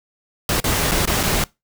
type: noise with dropouts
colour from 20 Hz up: pink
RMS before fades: -19 dBFS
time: 0.49-1.44 s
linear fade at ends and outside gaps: 2 ms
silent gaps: 0.602-0.641 / 0.913-0.917 / 1.055-1.074 / 1.231-1.234 s
effects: noise-tail reverb RT60 0.2 s tail -22 dB re dry